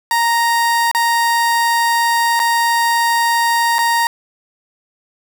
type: tone with dropouts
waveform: 30% pulse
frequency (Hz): 932.3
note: A#5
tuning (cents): 0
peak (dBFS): -10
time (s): 0.11-4.07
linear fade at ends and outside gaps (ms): 1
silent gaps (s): 0.914-0.948 / 2.394-2.399 / 3.784-3.789
effects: none